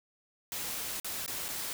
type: noise with dropouts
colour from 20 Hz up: white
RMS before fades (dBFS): -37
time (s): 0.52-1.73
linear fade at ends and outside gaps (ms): 1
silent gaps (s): 1-1.045 / 1.262-1.278 / 1.483-1.487
effects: none